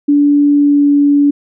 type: tone with pitch glide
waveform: sine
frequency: 288.9 to 286.9 Hz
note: D4 to D4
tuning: -28 to -40 cents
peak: -6 dBFS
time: 0.08-1.31 s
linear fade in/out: 10 ms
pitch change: -12 cents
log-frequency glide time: 0.54-0.9 s
effects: none